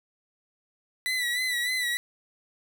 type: tone with vibrato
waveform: 30% pulse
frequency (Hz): 1975.5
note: B6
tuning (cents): 0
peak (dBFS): -23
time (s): 1.06-1.97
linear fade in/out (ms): 0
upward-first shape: sine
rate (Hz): 3.3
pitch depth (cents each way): 56
effects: none